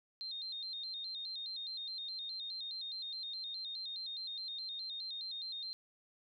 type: tone with vibrato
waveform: sine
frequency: 3912 Hz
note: B7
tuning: 17 cents flat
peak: -40 dBFS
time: 0.21-5.73 s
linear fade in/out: 0 ms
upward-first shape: square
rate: 4.8 Hz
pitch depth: 100 cents each way
effects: none